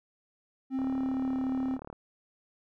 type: tone with pitch glide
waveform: triangle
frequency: 264.1 to 261.8 Hz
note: C4 to C4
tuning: +16 to +1 cents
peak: -26 dBFS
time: 0.7-1.79 s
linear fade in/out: 50 ms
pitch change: -15 cents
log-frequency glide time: 0.97-1.37 s
type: click train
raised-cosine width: 1 ms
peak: -28 dBFS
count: 43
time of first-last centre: 0.79-1.928 s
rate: 36.9 Hz
effects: none